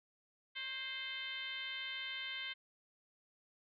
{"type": "tone with frequency modulation", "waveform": "sine", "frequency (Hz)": 2600, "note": "E7", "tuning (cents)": -24, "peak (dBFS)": -40, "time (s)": [0.55, 2.54], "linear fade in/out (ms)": 20, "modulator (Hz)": 507, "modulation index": 2, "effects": []}